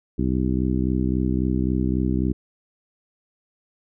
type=harmonic tone; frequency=63.7 Hz; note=C2; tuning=46 cents flat; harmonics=1 / 2 / 3 / 4 / 5 / 6; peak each=-25 / -27 / -25 / -26 / -27 / -33 dBFS; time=0.18-2.33 s; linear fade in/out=10 ms; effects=none